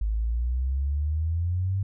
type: exponential sweep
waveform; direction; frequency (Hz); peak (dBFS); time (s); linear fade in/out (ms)
sine; up; 51.5 to 98.9; -23; 0.01-1.83; 5
effects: none